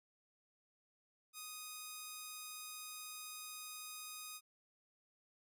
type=tone; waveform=5% pulse; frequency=1244.5 Hz; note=D#6; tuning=in tune; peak=-35 dBFS; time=1.33-4.41 s; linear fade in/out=50 ms; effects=none

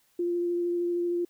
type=tone with vibrato; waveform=sine; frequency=348 Hz; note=F4; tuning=6 cents flat; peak=-25 dBFS; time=0.19-1.25 s; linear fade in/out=5 ms; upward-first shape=sine; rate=13 Hz; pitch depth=11 cents each way; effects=white hiss -67 dBFS RMS until 1.29 s

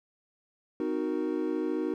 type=chord; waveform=triangle; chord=C half-diminished seventh; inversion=none; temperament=equal with one note detuned; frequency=257.7 / 311.1 / 370 / 466.2 Hz; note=C4 / Eb4 / Gb4 / Bb4; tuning=-26 / 0 / 0 / 0 cents; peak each=-34 / -29 / -31 / -34 dBFS; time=0.8-1.94 s; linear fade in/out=2 ms; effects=none

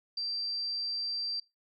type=tone; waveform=sine; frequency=4699 Hz; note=D8; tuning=in tune; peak=-31 dBFS; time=0.17-1.4 s; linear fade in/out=5 ms; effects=noise-tail reverb RT60 0.2 s tail -19 dB re dry + MP3 32 kbps

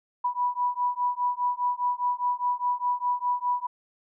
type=beating tone pair; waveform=sine; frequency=980 / 984.9 Hz; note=B5 / B5; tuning=-14 / -5 cents; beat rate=4.9 Hz; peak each=-27 dBFS; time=0.24-3.67 s; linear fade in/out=10 ms; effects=none

